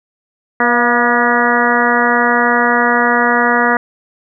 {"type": "harmonic tone with a mistuned harmonic", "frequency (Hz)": 240.8, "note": "B3", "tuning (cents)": -44, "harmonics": [1, 2, 3, 4, 5, 6, 7, 8], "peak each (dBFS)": [-18, -18, -18, -18, -18, -18, -18, -18], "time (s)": [0.6, 3.77], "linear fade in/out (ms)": 2, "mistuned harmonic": 3, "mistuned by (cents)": -34, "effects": []}